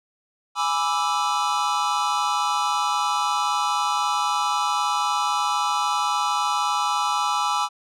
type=chord; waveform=square; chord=E dominant seventh; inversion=first; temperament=equal; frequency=830.6 / 987.8 / 1174.7 / 1318.5 Hz; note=G#5 / B5 / D6 / E6; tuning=0 / 0 / 0 / 0 cents; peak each=-27 dBFS; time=0.55-7.69 s; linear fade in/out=50 ms; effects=low-pass 7000 Hz 12 dB/octave